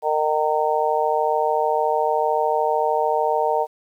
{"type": "harmonic tone", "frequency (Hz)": 153.5, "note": "D#3", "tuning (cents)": -23, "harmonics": [3, 4, 5, 6], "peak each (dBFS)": [-23, -23, -23, -23], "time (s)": [0.02, 3.67], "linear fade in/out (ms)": 50, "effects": ["9-bit"]}